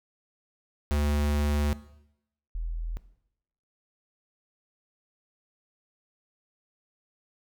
square / sine tone pair in turn, 73.42 / 41.21 Hz, D2 / E1, 0 / 0 cents, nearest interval minor seventh, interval 1000 cents, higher first, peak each -24 / -29 dBFS, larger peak first, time 0.91-1.73 / 2.55-2.97 s, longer first, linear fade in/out 0 ms, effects noise-tail reverb RT60 0.8 s tail -17 dB re dry

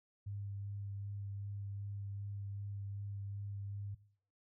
sine tone with vibrato, 100.4 Hz, G2, 42 cents sharp, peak -40 dBFS, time 0.26-3.95 s, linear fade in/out 10 ms, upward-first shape sine, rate 2.6 Hz, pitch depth 12 cents each way, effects noise-tail reverb RT60 0.5 s tail -17 dB re dry

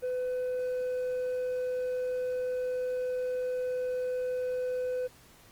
sine tone with hard clipping, 503 Hz, B4, 32 cents sharp, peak -30 dBFS, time 0.02-5.08 s, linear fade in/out 20 ms, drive 2 dB, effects pink hiss -57 dBFS RMS until 5.51 s + Opus 32 kbps

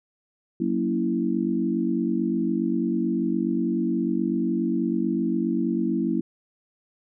sine chord, F# dominant seventh, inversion none, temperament equal with one note detuned, 185 / 233.1 / 280.1 / 329.6 Hz, F#3 / A#3 / C#4 / E4, 0 / 0 / +18 / 0 cents, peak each -28 / -26 / -29 / -26 dBFS, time 0.6-6.21 s, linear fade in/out 5 ms, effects none

